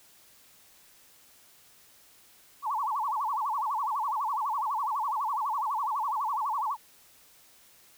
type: tone with vibrato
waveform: sine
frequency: 991 Hz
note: B5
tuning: 6 cents sharp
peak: -27 dBFS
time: 2.62-6.77 s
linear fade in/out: 50 ms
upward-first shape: sine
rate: 12 Hz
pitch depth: 270 cents each way
effects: white hiss -58 dBFS RMS until 7.97 s

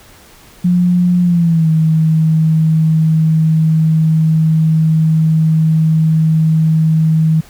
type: tone with pitch glide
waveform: sine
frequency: 177.4 to 158.96 Hz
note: F3 to D#3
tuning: +27 to +37 cents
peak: -8 dBFS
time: 0.64-7.41 s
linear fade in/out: 10 ms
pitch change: -190 cents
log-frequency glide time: 1.22-1.69 s
effects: pink hiss -42 dBFS RMS until 7.49 s

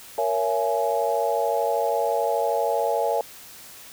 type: chord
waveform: sine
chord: A# half-diminished seventh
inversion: none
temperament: just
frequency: 466.2 / 559.4 / 671.3 / 839.1 Hz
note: A#4 / C#5 / E5 / G#5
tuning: 0 / +16 / +31 / +18 cents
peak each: -26 dBFS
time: 0.18-3.21 s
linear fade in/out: 2 ms
effects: white hiss -44 dBFS RMS until 3.92 s

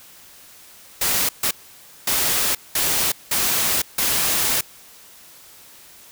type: noise bursts at uneven times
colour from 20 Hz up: white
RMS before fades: -20 dBFS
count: 6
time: 1.01-1.29 / 1.43-1.51 / 2.07-2.55 / 2.75-3.12 / 3.31-3.82 / 3.98-4.61 s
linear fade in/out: 5 ms
effects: white hiss -46 dBFS RMS until 6.11 s

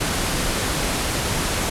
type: low-pass noise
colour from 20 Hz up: pink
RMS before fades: -23 dBFS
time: 0-1.7 s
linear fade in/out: 10 ms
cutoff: 12000 Hz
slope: 48 dB/octave
effects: none

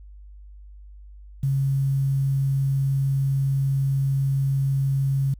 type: tone with quantisation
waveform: sine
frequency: 136.6 Hz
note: C#3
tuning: 25 cents flat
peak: -19 dBFS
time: 1.43-5.34 s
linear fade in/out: 5 ms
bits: 8
effects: added 50 Hz sine -41 dBFS peak until 5.39 s

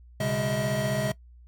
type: tone cluster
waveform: square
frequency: 123.2 / 138.4 / 202.3 / 636 Hz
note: B2 / C#3 / G#3 / D#5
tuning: -4 / -2 / -45 / +38 cents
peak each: -33 / -31 / -33 / -30 dBFS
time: 0.2-1.12 s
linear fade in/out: 5 ms
effects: noise-tail reverb RT60 0.1 s tail -20 dB re dry + added 60 Hz sine -48 dBFS peak until 1.47 s

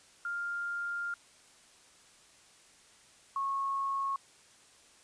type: tone pair in turn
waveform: sine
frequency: 1400 / 1095.8 Hz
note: F6 / C#6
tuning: +4 / -20 cents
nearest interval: major third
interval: 424 cents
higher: first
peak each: -33 / -30 dBFS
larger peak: second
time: 0.25-1.14 / 3.36-4.16 s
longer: first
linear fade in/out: 2 ms
effects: white hiss -60 dBFS RMS until 5.03 s + resampled to 22050 Hz

